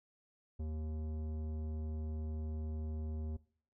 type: tone with tanh clipping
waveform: triangle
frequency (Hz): 77.78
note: D#2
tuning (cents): 0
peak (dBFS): -39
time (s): 0.59-3.37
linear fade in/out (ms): 10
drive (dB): 18
effects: noise-tail reverb RT60 0.5 s tail -21 dB re dry